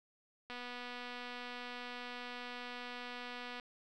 click train, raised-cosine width 0.3 ms, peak -30 dBFS, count 760, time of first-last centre 0.5-3.598 s, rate 245 Hz, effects none

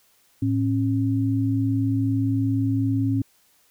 sine tone pair together, 109.51 / 272 Hz, A2 / C#4, -8 / -33 cents, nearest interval octave + major third, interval 1575 cents, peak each -22 dBFS, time 0.42-3.22 s, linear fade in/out 5 ms, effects white hiss -61 dBFS RMS until 3.7 s

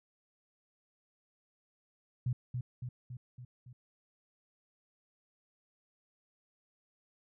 sine tone with echo, 124.1 Hz, B2, 9 cents sharp, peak -29 dBFS, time 2.26-2.33 s, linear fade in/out 5 ms, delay 280 ms, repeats 5, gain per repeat -4 dB, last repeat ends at 3.73 s, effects none

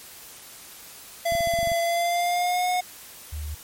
square tone with pitch glide, 677 to 725.6 Hz, E5 to F#5, +46 to -34 cents, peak -22 dBFS, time 1.25-2.81 s, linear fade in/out 10 ms, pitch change +120 cents, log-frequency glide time 1.81-2.67 s
clicks, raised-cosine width 5 ms, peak -23 dBFS, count 9, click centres 1.322 / 1.352 / 1.407 / 1.473 / 1.538 / 1.589 / 1.63 / 1.673 / 1.718 s
sine tone, 75.5 Hz, D2, 48 cents sharp, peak -29 dBFS, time 3.32-3.55 s, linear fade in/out 10 ms
effects white hiss -44 dBFS RMS until 3.63 s + MP3 64 kbps

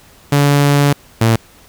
sawtooth tone pair in turn, 143.1 / 113.58 Hz, D3 / A#2, -45 / -45 cents, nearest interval major third, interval 400 cents, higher first, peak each -5 dBFS, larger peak neither, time 0.32-0.93 / 1.21-1.36 s, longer first, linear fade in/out 5 ms, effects pink hiss -45 dBFS RMS until 1.68 s

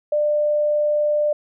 sine tone, 596 Hz, D5, 25 cents sharp, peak -16 dBFS, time 0.12-1.33 s, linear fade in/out 5 ms, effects none

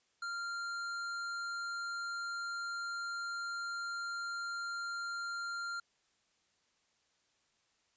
sine tone with hard clipping, 1390 Hz, F6, 9 cents flat, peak -39 dBFS, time 0.22-5.8 s, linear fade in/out 5 ms, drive 15 dB, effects white hiss -75 dBFS RMS until 7.96 s + resampled to 16000 Hz

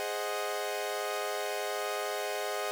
sawtooth chord, Ab dominant seventh, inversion none, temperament equal, 415.3 / 523.3 / 622.3 / 740 Hz, Ab4 / C5 / Eb5 / Gb5, 0 / 0 / 0 / 0 cents, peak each -33 / -35 / -33 / -35 dBFS, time 0-2.71 s, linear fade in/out 0 ms, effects none

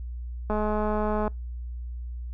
click train, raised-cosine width 1 ms, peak -15 dBFS, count 166, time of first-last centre 0.5-1.278 s, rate 212 Hz, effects noise-tail reverb RT60 0.2 s tail -26 dB re dry + added 60 Hz sine -32 dBFS peak until 2.33 s

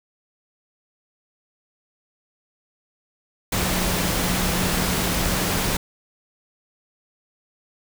sine tone in noise, 181.4 Hz, F#3, 34 cents flat, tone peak -28 dBFS, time 3.52-5.77 s, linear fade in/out 5 ms, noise pink, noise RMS -23 dBFS, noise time 3.52-5.77 s, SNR -8 dB, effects none

